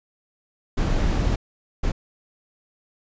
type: noise bursts at uneven times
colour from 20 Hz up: brown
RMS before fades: -21 dBFS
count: 2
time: 0.77-1.36 / 1.83-1.92 s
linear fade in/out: 10 ms
effects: resampled to 16000 Hz